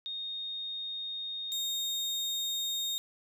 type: tone pair in turn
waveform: sine / 35% pulse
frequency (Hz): 3700 / 3700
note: A#7 / A#7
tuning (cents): -14 / -14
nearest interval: unison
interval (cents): 0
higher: neither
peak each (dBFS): -35 / -29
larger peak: second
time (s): 0.06-1.52 / 1.52-2.98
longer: neither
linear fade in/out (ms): 0
effects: none